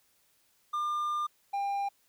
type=tone pair in turn; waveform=triangle; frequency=1200 / 799.3 Hz; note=D6 / G5; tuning=+37 / +33 cents; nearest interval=perfect fifth; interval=704 cents; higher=first; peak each=-27 dBFS; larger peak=neither; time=0.73-1.27 / 1.53-1.89 s; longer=first; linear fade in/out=10 ms; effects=white hiss -69 dBFS RMS until 2.08 s